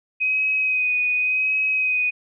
sine tone with vibrato, 2513 Hz, D#7, 17 cents sharp, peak -18 dBFS, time 0.2-2.11 s, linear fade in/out 20 ms, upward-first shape sine, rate 0.89 Hz, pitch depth 24 cents each way, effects none

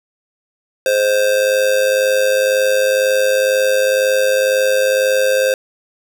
square tone with amplitude modulation, 523.3 Hz, C5, in tune, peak -10 dBFS, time 0.86-5.54 s, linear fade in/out 2 ms, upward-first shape sine, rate 102 Hz, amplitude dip 60%, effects none

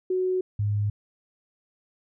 sine tone pair in turn, 370 / 103.5 Hz, F#4 / G#2, 0 / -5 cents, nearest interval octave + minor seventh, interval 2205 cents, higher first, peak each -22 dBFS, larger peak neither, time 0.1-0.41 / 0.59-0.9 s, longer neither, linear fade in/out 5 ms, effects none

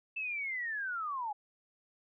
sine linear sweep, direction down, 2654 to 806 Hz, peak -34 dBFS, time 0.16-1.33 s, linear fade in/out 10 ms, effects none

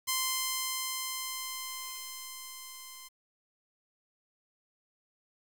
5% pulse tone with level ramp, 1040 Hz, C6, 11 cents flat, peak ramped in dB -16 to -34 dBFS, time 0.07-3.09 s, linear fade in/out 20 ms, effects 9-bit

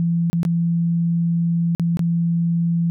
sine tone with dropouts, 169 Hz, E3, 43 cents sharp, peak -16 dBFS, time 0-2.9 s, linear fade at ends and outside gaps 0 ms, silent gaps 0.3-0.33 / 0.431-0.451 / 1.75-1.797 / 1.971-1.993 s, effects none

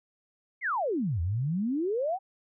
sine exponential two-way sweep, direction down then up, 2252 to 80 to 799 Hz, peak -26 dBFS, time 0.61-2.19 s, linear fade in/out 50 ms, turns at 1.21 s, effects none

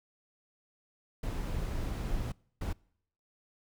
brown noise bursts at uneven times, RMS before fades -34 dBFS, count 2, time 1.23-2.32 / 2.61-2.73 s, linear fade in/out 5 ms, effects noise-tail reverb RT60 0.7 s tail -26 dB re dry

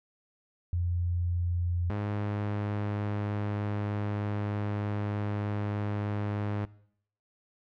sine / sawtooth tone pair in turn, 87.31 / 103.26 Hz, F2 / G#2, 0 / -9 cents, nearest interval minor third, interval 291 cents, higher second, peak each -26 dBFS, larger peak neither, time 0.73-1.9 / 1.9-6.65 s, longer second, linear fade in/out 0 ms, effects noise-tail reverb RT60 0.7 s tail -21 dB re dry + low-pass 2000 Hz 12 dB/octave

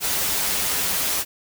white noise with comb filter, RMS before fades -23 dBFS, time 0-1.25 s, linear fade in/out 50 ms, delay 8.5 ms, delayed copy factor -0.7, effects none

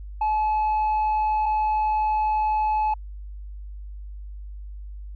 sine tone pair in turn, 858 / 858 Hz, A5 / A5, -44 / -44 cents, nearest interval unison, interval 0 cents, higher neither, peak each -17 dBFS, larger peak neither, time 0.21-1.46 / 1.46-2.94 s, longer second, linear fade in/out 5 ms, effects tanh soft clip ceiling -19 dBFS + added 50 Hz sine -34 dBFS peak until 5.15 s

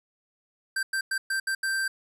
square tone bursts at uneven times, 1568 Hz, G6, in tune, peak -26 dBFS, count 6, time 0.76-0.83 / 0.93-1.01 / 1.11-1.18 / 1.3-1.4 / 1.47-1.55 / 1.63-1.88 s, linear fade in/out 5 ms, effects resampled to 32000 Hz + 11-bit

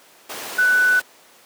sine tone in noise, 1491 Hz, F#6, 13 cents sharp, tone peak -13 dBFS, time 0.58-1 s, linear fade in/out 10 ms, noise pink, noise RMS -30 dBFS, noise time 0.29-1.02 s, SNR +14 dB, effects pink hiss -49 dBFS RMS until 1.45 s + high-pass 400 Hz 12 dB/octave

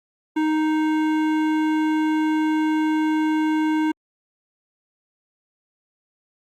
triangle tone with hard clipping, 311.1 Hz, D#4, in tune, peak -20 dBFS, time 0.36-3.92 s, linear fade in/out 10 ms, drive 18 dB, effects Opus 48 kbps

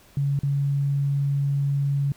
sine tone with dropouts, 140.5 Hz, C#3, 24 cents sharp, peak -20 dBFS, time 0.17-2.12 s, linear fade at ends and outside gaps 2 ms, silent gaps 0.391-0.433 s, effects pink hiss -54 dBFS RMS until 2.16 s

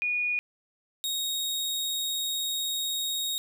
sine / sawtooth tone pair in turn, 2453 / 3756 Hz, D#7 / A#7, -25 / +12 cents, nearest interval perfect fifth, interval 737 cents, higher second, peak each -25 dBFS, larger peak neither, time 0.02-0.39 / 1.04-3.38 s, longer second, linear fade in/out 0 ms, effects none

